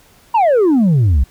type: exponential sweep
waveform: sine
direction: down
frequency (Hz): 968 to 59.5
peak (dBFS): -6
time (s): 0.34-1.24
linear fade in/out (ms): 10
effects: tanh soft clip ceiling -8 dBFS + pink hiss -49 dBFS RMS until 1.3 s